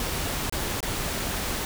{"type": "noise with dropouts", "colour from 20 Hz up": "pink", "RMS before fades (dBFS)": -29, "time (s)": [0, 1.65], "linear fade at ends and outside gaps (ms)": 1, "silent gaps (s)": [[0.497, 0.524], [0.805, 0.828]], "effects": []}